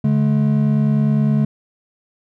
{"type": "tone pair together", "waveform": "triangle", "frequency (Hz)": [143.5, 213.3], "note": ["D3", "G#3"], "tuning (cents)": [-40, 46], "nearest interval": "perfect fifth", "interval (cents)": 686, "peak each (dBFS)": -14, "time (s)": [0.04, 1.45], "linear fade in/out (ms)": 5, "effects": []}